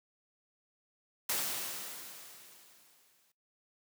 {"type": "noise with exponential decay", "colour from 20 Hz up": "white", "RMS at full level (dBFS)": -32, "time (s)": [1.29, 3.32], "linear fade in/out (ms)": 5, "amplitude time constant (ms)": 440, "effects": ["noise-tail reverb RT60 0.2 s tail -21 dB re dry", "high-pass 150 Hz 12 dB/octave"]}